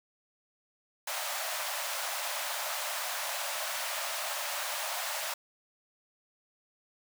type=high-pass noise; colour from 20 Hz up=pink; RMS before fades=-35 dBFS; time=1.07-5.34 s; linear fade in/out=5 ms; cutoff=560 Hz; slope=96 dB/octave; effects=none